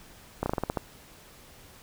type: slowing click train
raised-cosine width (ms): 1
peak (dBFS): -13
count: 8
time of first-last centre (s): 0.43-0.772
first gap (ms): 30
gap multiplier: 1.16
effects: pink hiss -52 dBFS RMS until 1.82 s